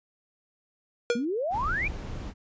square tone with exponential decay, 477.7 Hz, A#4, 42 cents sharp, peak -19 dBFS, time 1.1-1.25 s, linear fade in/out 1 ms, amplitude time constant 32 ms
sine exponential sweep, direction up, 219.1 to 2489 Hz, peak -26 dBFS, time 1.15-1.88 s, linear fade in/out 5 ms
brown noise, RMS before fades -35 dBFS, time 1.5-2.34 s, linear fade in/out 50 ms
effects resampled to 16000 Hz

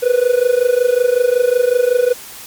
triangle tone with amplitude modulation, 492.9 Hz, B4, 3 cents flat, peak -5 dBFS, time 0.02-2.14 s, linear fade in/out 20 ms, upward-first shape sine, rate 25.4 Hz, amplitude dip 85%, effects white hiss -34 dBFS RMS until 2.46 s + MP3 96 kbps

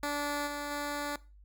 10% pulse tone with level steps, 290.3 Hz, D4, 20 cents flat, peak -23 / -27 / -25 dBFS, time 0.03-1.16 s, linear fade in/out 2 ms, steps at 0.46 / 0.7 s, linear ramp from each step 20 ms, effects noise-tail reverb RT60 0.3 s tail -19 dB re dry + added 50 Hz sine -53 dBFS peak until 1.44 s

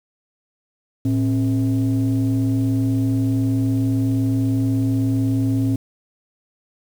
sine tone pair together, 112 / 268.2 Hz, A2 / C4, +31 / +43 cents, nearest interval octave + minor third, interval 1512 cents, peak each -17 / -17 dBFS, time 1.05-5.76 s, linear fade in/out 5 ms, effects tanh soft clip ceiling -13 dBFS + 7-bit

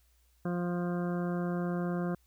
harmonic tone, 175.7 Hz, F3, 11 cents sharp, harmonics 1 / 2 / 3 / 4 / 6 / 7 / 8 / 9, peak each -31 / -37 / -41 / -43 / -47 / -48 / -49 / -50 dBFS, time 0.45-2.15 s, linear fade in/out 5 ms, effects added 60 Hz sine -65 dBFS peak until 2.26 s + white hiss -72 dBFS RMS until 2.26 s

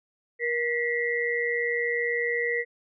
sine tone cluster, 473.5 / 1938 / 2094 Hz, A#4 / B6 / C7, +27 / -33 / +1 cents, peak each -28 / -27 / -33 dBFS, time 0.39-2.65 s, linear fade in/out 50 ms, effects none

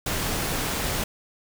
pink noise, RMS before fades -27 dBFS, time 0.06-1.04 s, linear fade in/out 5 ms, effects none

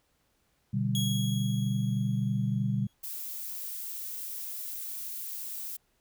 sine chord, G major, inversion first, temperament equal, 123.47 / 146.83 / 196 Hz, B2 / D3 / G3, 0 / 0 / 0 cents, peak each -29 / -33 / -30 dBFS, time 0.73-2.87 s, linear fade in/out 10 ms
sawtooth tone with exponential decay, 3318 Hz, G#7, 2 cents flat, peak -27 dBFS, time 0.95-2.93 s, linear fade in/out 1 ms, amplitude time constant 430 ms
violet noise, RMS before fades -38 dBFS, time 3.03-5.77 s, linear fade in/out 10 ms
effects pink hiss -72 dBFS RMS until 6 s

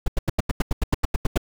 brown noise bursts, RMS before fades -18 dBFS, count 13, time 0.06-1.377 s, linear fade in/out 5 ms, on 21 ms, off 87 ms, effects none

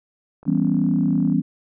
click train, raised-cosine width 1 ms, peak -31 dBFS, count 38, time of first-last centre 0.43-1.324 s, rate 41.4 Hz
sine chord, C# half-diminished seventh, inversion first, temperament equal, 164.81 / 196 / 246.9 / 277.2 Hz, E3 / G3 / B3 / C#4, 0 / 0 / 0 / 0 cents, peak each -22 dBFS, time 0.46-1.42 s, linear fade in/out 20 ms
effects none

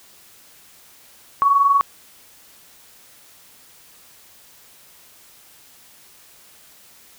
sine tone pair together, 1101 / 1121.5 Hz, C#6 / C#6, -12 / +20 cents, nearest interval unison, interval 32 cents, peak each -21 / -13 dBFS, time 1.42-1.81 s, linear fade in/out 0 ms, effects white hiss -49 dBFS RMS until 7.18 s

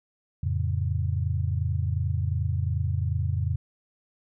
sine chord, F augmented, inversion none, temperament equal, 87.31 / 110 / 138.59 Hz, F2 / A2 / C#3, 0 / 0 / 0 cents, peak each -26 / -29 / -30 dBFS, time 0.43-3.56 s, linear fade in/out 5 ms, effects none

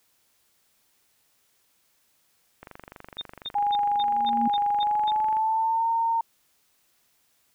click train, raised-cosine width 0.5 ms, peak -26 dBFS, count 67, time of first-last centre 2.63-5.369 s, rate 24.1 Hz
sine tone bursts, 3649 Hz, A#7, 38 cents flat, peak -29 dBFS, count 8, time 3.18-5.11 s, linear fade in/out 10 ms, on 40 ms, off 230 ms
sine tone with pitch glide, 820 to 915.1 Hz, G#5 to A#5, -22 to -32 cents, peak -21 dBFS, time 3.55-6.21 s, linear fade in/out 5 ms, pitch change +190 cents, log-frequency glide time 4.71-5.87 s
sine tone with exponential growth, 233.1 Hz, A#3, in tune, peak -22 dBFS, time 3.88-4.48 s, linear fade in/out 5 ms, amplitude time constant 130 ms
effects white hiss -67 dBFS RMS until 7.54 s

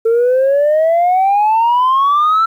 sine exponential sweep, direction up, 448 to 1347 Hz, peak -7 dBFS, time 0.05-2.46 s, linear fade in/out 10 ms, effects tanh soft clip ceiling -7 dBFS + 8-bit

